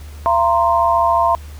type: chord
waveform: sine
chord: F suspended fourth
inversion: none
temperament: equal with one note detuned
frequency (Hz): 680.9 / 932.3 / 1046.5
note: F5 / Bb5 / C6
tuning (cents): -44 / 0 / 0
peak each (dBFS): -16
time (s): 0.26-1.35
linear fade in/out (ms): 0
effects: added 74 Hz sine -31 dBFS peak until 1.59 s + pink hiss -44 dBFS RMS until 1.59 s